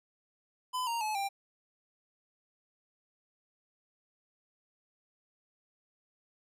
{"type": "tone with pitch steps", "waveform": "square", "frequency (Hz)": [1009, 930.6, 858.3, 791.6], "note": ["B5", "A#5", "A5", "G5"], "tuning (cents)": [37, -3, -43, 17], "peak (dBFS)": -32, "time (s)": [0.73, 1.29], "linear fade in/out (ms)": 20, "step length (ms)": 140, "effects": ["resampled to 32000 Hz"]}